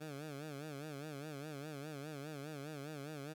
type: tone with vibrato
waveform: 15% pulse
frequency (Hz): 146.83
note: D3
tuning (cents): 0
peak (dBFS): -38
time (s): 0-3.34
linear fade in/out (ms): 20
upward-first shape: sine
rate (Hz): 4.9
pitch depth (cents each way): 120
effects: none